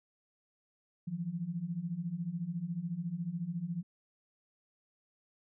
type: beating tone pair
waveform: sine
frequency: 162.3 / 176.3 Hz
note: E3 / F3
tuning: -27 / +17 cents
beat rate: 14 Hz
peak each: -39 / -36 dBFS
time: 1.07-3.83 s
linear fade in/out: 10 ms
effects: none